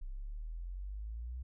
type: exponential sweep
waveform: sine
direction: up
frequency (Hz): 31.53 to 64.3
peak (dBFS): -39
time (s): 0.01-1.43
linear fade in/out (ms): 10
effects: none